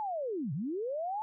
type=linear two-way sweep; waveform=sine; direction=down then up; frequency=880 to 123.47 to 880 Hz; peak=-32 dBFS; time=0-1.22 s; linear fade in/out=0 ms; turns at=0.53 s; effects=none